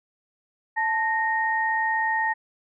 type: tone pair together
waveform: sine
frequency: 880 / 1856.1 Hz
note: A5 / A#6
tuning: 0 / -8 cents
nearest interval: octave + minor second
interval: 1292 cents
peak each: -24 dBFS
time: 0.76-2.34 s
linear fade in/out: 20 ms
effects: none